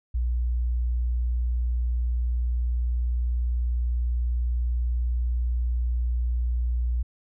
sine tone, 60.1 Hz, B1, 46 cents flat, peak -22 dBFS, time 0.14-7.03 s, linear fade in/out 10 ms, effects none

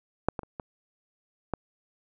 clicks, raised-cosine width 1 ms, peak -8 / -18 / -29 / -21 / -14 dBFS, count 5, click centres 0.286 / 0.392 / 0.433 / 0.598 / 1.537 s, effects none

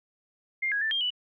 sine tone with pitch steps, 2113 / 1655 / 1769 / 3201 / 2963 Hz, C7 / G#6 / A6 / G7 / F#7, +16 / -6 / +9 / +36 / +2 cents, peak -25 dBFS, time 0.62-1.105 s, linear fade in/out 10 ms, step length 97 ms, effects none

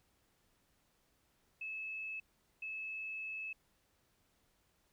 sine tone bursts at uneven times, 2601 Hz, E7, 24 cents flat, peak -40 dBFS, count 2, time 1.61-2.2 / 2.62-3.53 s, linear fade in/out 5 ms, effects pink hiss -75 dBFS RMS until 4.92 s

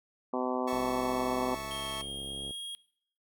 harmonic tone, 127 Hz, B2, 49 cents sharp, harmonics 2 / 3 / 4 / 5 / 6 / 7 / 8 / 9, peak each -34 / -36 / -37 / -38 / -39 / -39 / -40 / -41 dBFS, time 0.33-1.55 s, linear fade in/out 5 ms
sawtooth chord, A major, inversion second, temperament equal with one note detuned, 653.2 / 880 / 1108.7 Hz, E5 / A5 / C#6, -16 / 0 / 0 cents, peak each -39 / -40 / -36 dBFS, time 0.67-2.02 s, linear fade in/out 10 ms
click train, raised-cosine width 2 ms, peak -32 dBFS, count 123, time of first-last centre 0.73-2.508 s, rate 68.6 Hz
square tone with pitch glide, 3226 to 3273 Hz, G7 to G#7, +49 to -26 cents, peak -38 dBFS, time 1.71-2.75 s, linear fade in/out 0 ms, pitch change +25 cents, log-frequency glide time 1.98-2.52 s
effects noise-tail reverb RT60 0.6 s tail -20 dB re dry

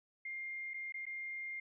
sine tone with dropouts, 2115 Hz, C7, 18 cents sharp, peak -40 dBFS, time 0.25-1.6 s, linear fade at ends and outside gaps 5 ms, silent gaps 0.736-0.741 / 0.923-0.941 / 1.055-1.065 s, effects none

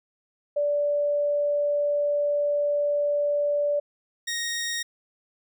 sine / 15% pulse tone pair in turn, 582 / 1867.6 Hz, D5 / A#6, -16 / +3 cents, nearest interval octave + minor sixth, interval 2019 cents, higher second, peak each -21 dBFS, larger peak neither, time 0.56-3.8 / 4.27-4.83 s, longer first, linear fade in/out 10 ms, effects none

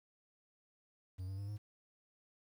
triangle tone with pitch steps, 92.5 / 96.32 / 100.29 / 104.43 Hz, F#2 / G2 / G2 / G#2, 0 / -30 / +40 / +10 cents, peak -38 dBFS, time 1.18-1.58 s, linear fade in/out 20 ms, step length 100 ms, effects 11-bit

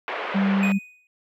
pink band-pass noise, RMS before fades -30 dBFS, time 0.08-0.72 s, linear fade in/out 0 ms, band 440 to 2700 Hz, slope 24 dB/octave
sine tone, 196 Hz, G3, in tune, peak -18 dBFS, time 0.34-0.79 s, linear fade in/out 20 ms
triangle tone with exponential decay, 2489 Hz, D#7, in tune, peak -21 dBFS, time 0.63-1.07 s, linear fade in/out 1 ms, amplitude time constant 94 ms
effects none

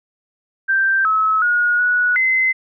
sine tone with pitch steps, 1569 / 1292 / 1443 / 1467 / 2054 Hz, G6 / E6 / F#6 / F#6 / C7, +1 / -35 / -44 / -15 / -33 cents, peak -13 dBFS, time 0.68-2.53 s, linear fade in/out 20 ms, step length 370 ms, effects none

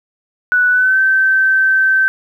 sine tone with pitch glide, 1480 to 1547.3 Hz, F#6 to G6, 0 to -23 cents, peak -9 dBFS, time 0.52-2.08 s, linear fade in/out 0 ms, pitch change +77 cents, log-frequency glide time 0.7-0.99 s, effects 8-bit

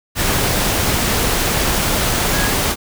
sine tone in noise, 1654 Hz, G#6, 8 cents flat, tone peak -24 dBFS, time 2.31-2.52 s, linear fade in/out 50 ms, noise pink, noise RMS -17 dBFS, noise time 0.15-2.76 s, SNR -10 dB, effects none

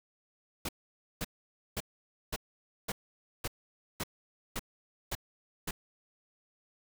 pink noise bursts, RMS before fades -35 dBFS, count 10, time 0.65-5.71 s, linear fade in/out 5 ms, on 38 ms, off 520 ms, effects none

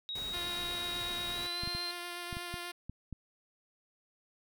sine tone with pitch glide, 3800 to 4144 Hz, A#7 to C8, +33 to -17 cents, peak -36 dBFS, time 0.09-1.91 s, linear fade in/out 0 ms, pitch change +150 cents, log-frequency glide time 1.32-1.64 s
pink noise, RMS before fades -46 dBFS, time 0.15-1.47 s, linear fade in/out 5 ms
5% pulse tone with vibrato, 350 Hz, F4, 4 cents sharp, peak -28 dBFS, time 0.33-2.72 s, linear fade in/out 10 ms, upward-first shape sine, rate 8.2 Hz, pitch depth 11 cents each way
clicks, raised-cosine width 5 ms, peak -29 dBFS, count 8, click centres 1.635 / 1.675 / 1.75 / 2.328 / 2.369 / 2.541 / 2.896 / 3.127 s
effects none

